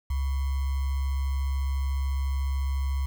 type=tone with sample-and-hold; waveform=sine; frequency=68 Hz; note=C#2; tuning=33 cents flat; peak=-24 dBFS; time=0.1-3.06 s; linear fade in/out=5 ms; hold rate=1050 Hz; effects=none